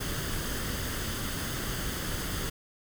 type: noise with comb filter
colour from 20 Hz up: pink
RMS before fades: -33 dBFS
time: 0-2.5 s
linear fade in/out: 10 ms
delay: 0.62 ms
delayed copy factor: +0.5
effects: none